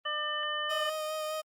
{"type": "harmonic tone", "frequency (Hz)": 600, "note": "D5", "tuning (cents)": 37, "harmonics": [1, 2, 3, 5], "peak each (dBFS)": [-40, -35, -36, -35], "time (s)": [0.05, 0.9], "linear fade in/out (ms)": 10}
{"type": "tone with vibrato", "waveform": "30% pulse", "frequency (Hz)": 620, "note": "D#5", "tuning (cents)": -6, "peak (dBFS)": -30, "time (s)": [0.69, 1.42], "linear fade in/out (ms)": 20, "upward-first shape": "sine", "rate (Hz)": 4.9, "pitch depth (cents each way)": 16}
{"effects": ["Opus 32 kbps"]}